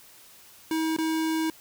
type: tone with dropouts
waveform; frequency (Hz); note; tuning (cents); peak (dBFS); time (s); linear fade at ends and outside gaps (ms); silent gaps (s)
square; 319.8; D#4; +48; -25; 0.71-1.5; 2; 0.965-0.985
effects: white hiss -52 dBFS RMS until 1.6 s